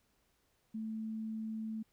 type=tone; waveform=sine; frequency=220 Hz; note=A3; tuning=in tune; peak=-37 dBFS; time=0.74-1.83 s; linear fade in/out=10 ms; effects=pink hiss -75 dBFS RMS until 1.92 s